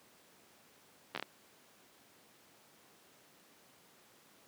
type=slowing click train; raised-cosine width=0.3 ms; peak=-21 dBFS; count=5; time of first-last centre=1.15-1.226 s; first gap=11 ms; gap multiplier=1.38; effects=pink hiss -63 dBFS RMS until 4.47 s + high-pass 200 Hz 12 dB/octave